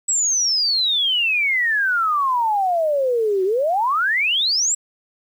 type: exponential two-way sweep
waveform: sine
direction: down then up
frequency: 7902 to 366.7 to 7902 Hz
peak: -16 dBFS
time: 0.08-4.75 s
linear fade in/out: 10 ms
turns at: 3.44 s
effects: 8-bit